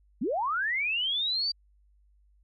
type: linear sweep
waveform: sine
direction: up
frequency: 184.1 to 4699 Hz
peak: -26 dBFS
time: 0.21-1.52 s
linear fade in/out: 10 ms
effects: added 50 Hz sine -60 dBFS peak until 2.43 s